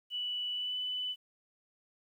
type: tone with pitch glide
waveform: sine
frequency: 2960 to 2994 Hz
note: F#7 to F#7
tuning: 0 to +20 cents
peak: -33 dBFS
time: 0.1-1.16 s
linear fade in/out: 50 ms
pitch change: +20 cents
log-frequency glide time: 0.52-0.77 s
effects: 11-bit